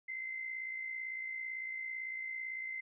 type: tone with amplitude modulation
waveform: sine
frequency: 2070 Hz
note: C7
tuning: 19 cents flat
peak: -36 dBFS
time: 0.08-2.81 s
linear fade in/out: 10 ms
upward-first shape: sine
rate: 57.9 Hz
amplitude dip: 50%
effects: none